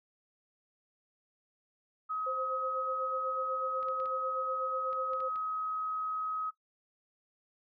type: tone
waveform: sine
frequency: 1269 Hz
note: D#6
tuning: 34 cents sharp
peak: -32 dBFS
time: 2.09-6.51 s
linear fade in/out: 20 ms
type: tone with tremolo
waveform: sine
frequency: 523.3 Hz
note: C5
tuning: in tune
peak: -34 dBFS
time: 2.26-5.29 s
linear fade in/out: 10 ms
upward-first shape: sine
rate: 8.1 Hz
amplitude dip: 70%
type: clicks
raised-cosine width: 0.3 ms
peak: -37 dBFS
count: 8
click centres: 3.829 / 3.885 / 4.001 / 4.058 / 4.93 / 5.134 / 5.204 / 5.359 s
effects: noise-tail reverb RT60 0.1 s tail -17 dB re dry